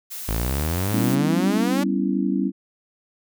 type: noise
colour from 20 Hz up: blue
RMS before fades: -33 dBFS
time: 0.1-1.16 s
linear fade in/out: 20 ms
type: exponential sweep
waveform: sawtooth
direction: up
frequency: 51.3 to 293.1 Hz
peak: -18 dBFS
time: 0.28-1.84 s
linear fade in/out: 10 ms
type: chord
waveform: sine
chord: C# half-diminished seventh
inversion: second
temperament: equal with one note detuned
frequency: 193.75 / 246.9 / 277.2 / 329.6 Hz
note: G3 / B3 / C#4 / E4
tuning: -20 / 0 / 0 / 0 cents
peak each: -23 / -27 / -24 / -27 dBFS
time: 0.91-2.52 s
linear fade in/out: 50 ms
effects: none